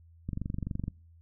click train, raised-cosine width 5 ms, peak -21 dBFS, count 15, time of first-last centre 0.29-0.881 s, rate 23.7 Hz, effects noise-tail reverb RT60 0.5 s tail -26 dB re dry + added 83 Hz sine -54 dBFS peak until 1.21 s

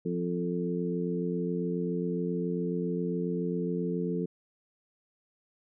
harmonic tone with a mistuned harmonic, 87.31 Hz, F2, in tune, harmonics 2 / 3 / 4 / 5, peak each -31 / -36 / -36 / -34 dBFS, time 0.05-4.26 s, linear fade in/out 10 ms, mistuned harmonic 5, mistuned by +16 cents, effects none

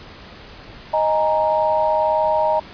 sine chord, D# suspended fourth, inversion none, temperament equal, 622.3 / 830.6 / 932.3 Hz, D#5 / G#5 / A#5, 0 / 0 / 0 cents, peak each -18 / -23 / -19 dBFS, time 0.93-2.6 s, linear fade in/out 10 ms, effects pink hiss -40 dBFS RMS until 2.73 s + resampled to 11025 Hz

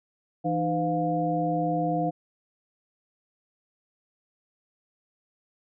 sine tone cluster, 165.5 / 306.6 / 507 / 704 Hz, E3 / D#4 / B4 / F5, +7 / -25 / +45 / +14 cents, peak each -29 / -29 / -32 / -27 dBFS, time 0.44-2.11 s, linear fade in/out 20 ms, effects none

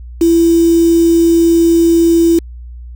sine tone with quantisation, 334.8 Hz, E4, 27 cents sharp, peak -6 dBFS, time 0.21-2.39 s, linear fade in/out 5 ms, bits 4, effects added 60 Hz sine -27 dBFS peak until 2.95 s

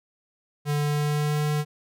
square tone with pitch glide, 146.83 to 149.66 Hz, D3 to D3, 0 to +33 cents, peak -23 dBFS, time 0.65-1.65 s, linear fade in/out 50 ms, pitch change +33 cents, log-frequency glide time 0.75-1.44 s, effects none

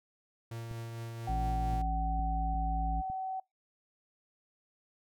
45% pulse tone with tremolo, 115.3 Hz, A#2, 19 cents flat, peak -38 dBFS, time 0.51-1.82 s, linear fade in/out 5 ms, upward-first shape triangle, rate 4.4 Hz, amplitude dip 30%
clicks, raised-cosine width 5 ms, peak -32 dBFS, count 5, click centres 0.713 / 1.735 / 2.194 / 2.545 / 3.1 s
sine tone, 758 Hz, F#5, 42 cents sharp, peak -34 dBFS, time 1.27-3.4 s, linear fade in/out 5 ms
harmonic tone, 55 Hz, A1, in tune, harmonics 1 / 3 / 5, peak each -31 / -41 / -45 dBFS, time 1.28-3.02 s, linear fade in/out 20 ms
effects noise-tail reverb RT60 0.2 s tail -26 dB re dry

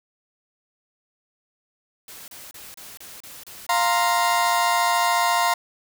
white noise bursts, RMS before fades -41 dBFS, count 11, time 2.08-4.59 s, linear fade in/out 2 ms, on 200 ms, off 31 ms
35% pulse chord, F suspended fourth, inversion none, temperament equal, 698.5 / 932.3 / 1046.5 Hz, F5 / Bb5 / C6, 0 / 0 / 0 cents, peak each -21 dBFS, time 3.69-5.54 s, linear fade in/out 5 ms
effects none

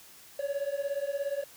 triangle beating tone pair, 554.4 / 571.4 Hz, C#5 / D5, 0 / -48 cents, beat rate 17 Hz, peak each -31 dBFS, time 0.39-1.44 s, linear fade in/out 5 ms, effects white hiss -53 dBFS RMS until 1.56 s

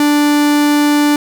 45% pulse tone, 293.7 Hz, D4, in tune, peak -9 dBFS, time 0-1.16 s, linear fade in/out 2 ms, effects none

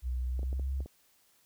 sine tone with pitch glide, 62.4 to 67.27 Hz, B1 to C2, +19 to +49 cents, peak -30 dBFS, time 0.02-0.86 s, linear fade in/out 50 ms, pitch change +130 cents, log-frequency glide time 0.26-0.72 s
clicks, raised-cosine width 2 ms, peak -32 dBFS, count 6, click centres 0.393 / 0.431 / 0.529 / 0.596 / 0.805 / 0.86 s
effects white hiss -67 dBFS RMS until 1.45 s

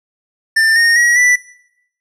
square tone with pitch steps, 1788 / 1847.8 / 1909.7 / 1973.6 Hz, A6 / A#6 / A#6 / B6, +27 / -16 / +41 / -2 cents, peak -9 dBFS, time 0.56-1.36 s, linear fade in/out 10 ms, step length 200 ms, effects noise-tail reverb RT60 0.8 s tail -21 dB re dry + low-pass 9000 Hz 12 dB/octave

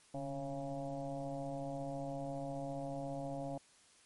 sine tone with frequency modulation, 415.3 Hz, G#4, in tune, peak -38 dBFS, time 0.14-3.58 s, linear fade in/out 5 ms, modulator 136 Hz, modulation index 2.5, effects white hiss -65 dBFS RMS until 4.05 s + MP3 48 kbps

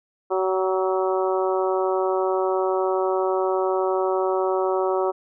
harmonic tone with a mistuned harmonic, 188.2 Hz, F#3, 30 cents sharp, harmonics 2 / 3 / 4 / 5 / 6 / 7, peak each -22 / -26 / -28 / -30 / -32 / -33 dBFS, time 0.3-5.12 s, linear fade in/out 20 ms, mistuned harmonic 7, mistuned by -17 cents, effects none

